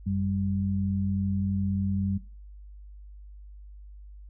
sine tone pair together, 92.5 / 196 Hz, F#2 / G3, 0 / 0 cents, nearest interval octave + minor second, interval 1300 cents, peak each -28 dBFS, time 0.06-2.18 s, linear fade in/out 10 ms, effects noise-tail reverb RT60 0.3 s tail -17 dB re dry + added 50 Hz sine -43 dBFS peak until 4.29 s

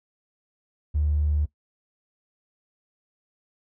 triangle tone, 74.6 Hz, D2, 28 cents sharp, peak -17 dBFS, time 0.94-1.46 s, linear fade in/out 20 ms, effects noise-tail reverb RT60 0.1 s tail -19 dB re dry + tanh soft clip ceiling -17 dBFS

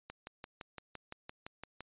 click train, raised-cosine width 0.3 ms, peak -28 dBFS, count 11, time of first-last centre 0.1-1.806 s, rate 5.86 Hz, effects resampled to 8000 Hz

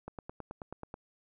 click train, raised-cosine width 1 ms, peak -27 dBFS, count 9, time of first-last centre 0.08-0.941 s, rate 9.29 Hz, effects none

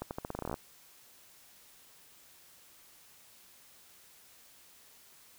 accelerating click train, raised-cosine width 1 ms, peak -22 dBFS, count 14, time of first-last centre 0.02-0.542 s, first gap 89 ms, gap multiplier 0.85, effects white hiss -59 dBFS RMS until 5.38 s

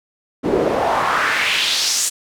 pink noise with band-pass filter sweep, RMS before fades -18 dBFS, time 0.43-2.1 s, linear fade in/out 20 ms, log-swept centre 320 to 7900 Hz, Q 2.4, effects none

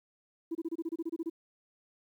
sine tone bursts, 329.8 Hz, E4, 1 cent sharp, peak -30 dBFS, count 12, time 0.51-1.299 s, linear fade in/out 10 ms, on 41 ms, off 27 ms, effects tanh soft clip ceiling -28 dBFS + 11-bit

